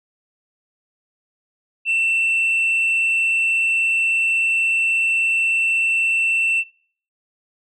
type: tone with frequency modulation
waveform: sine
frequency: 2685 Hz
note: E7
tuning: 31 cents sharp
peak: -14 dBFS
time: 1.85-6.64 s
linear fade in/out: 50 ms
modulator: 76.4 Hz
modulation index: 0.42
effects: noise-tail reverb RT60 0.5 s tail -24 dB re dry + tanh soft clip ceiling -14 dBFS